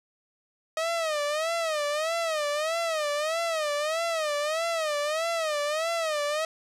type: tone with vibrato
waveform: sawtooth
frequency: 627 Hz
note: D#5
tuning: 13 cents sharp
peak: -22 dBFS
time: 0.77-6.45 s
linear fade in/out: 2 ms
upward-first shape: sine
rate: 1.6 Hz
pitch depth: 130 cents each way
effects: low-pass 9000 Hz 12 dB/octave